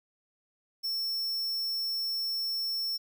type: tone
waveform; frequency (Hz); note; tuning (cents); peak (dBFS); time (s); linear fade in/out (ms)
square; 5400; E8; +41; -30; 0.83-2.98; 20
effects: 11-bit